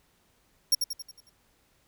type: tone with echo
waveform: sawtooth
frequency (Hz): 5560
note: F8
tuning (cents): -9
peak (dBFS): -16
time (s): 0.72-0.75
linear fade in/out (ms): 5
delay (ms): 91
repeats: 6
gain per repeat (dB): -6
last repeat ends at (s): 1.296
effects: pink hiss -67 dBFS RMS until 1.87 s